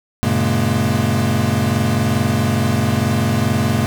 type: tone cluster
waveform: square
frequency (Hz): 95.2 / 115.9 / 138.1 / 212 / 236.7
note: F#2 / A#2 / C#3 / G#3 / A#3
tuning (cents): +50 / -10 / -6 / +36 / +27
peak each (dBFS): -22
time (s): 0.23-3.86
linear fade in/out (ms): 0
effects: none